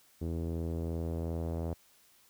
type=tone with low-pass filter sweep; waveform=sawtooth; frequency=82.7 Hz; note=E2; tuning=6 cents sharp; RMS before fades=-35 dBFS; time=0.21-1.74 s; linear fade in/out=10 ms; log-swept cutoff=380 to 630 Hz; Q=1.7; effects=white hiss -64 dBFS RMS until 2.29 s